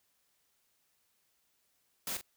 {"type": "noise with echo", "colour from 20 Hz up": "white", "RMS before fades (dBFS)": -37, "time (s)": [2.07, 2.17], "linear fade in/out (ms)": 2, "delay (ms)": 42, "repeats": 1, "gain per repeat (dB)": -10, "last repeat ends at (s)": 2.212, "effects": ["white hiss -75 dBFS RMS until 2.36 s"]}